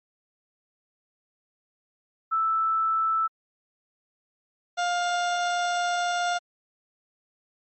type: tone pair in turn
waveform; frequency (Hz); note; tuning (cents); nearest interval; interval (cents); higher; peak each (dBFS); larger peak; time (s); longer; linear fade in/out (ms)
sine / 30% pulse; 1318.5 / 704.9; E6 / F5; 0 / +16; major seventh; 1084; first; -21; neither; 2.31-3.28 / 4.77-6.39; second; 20
effects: MP3 32 kbps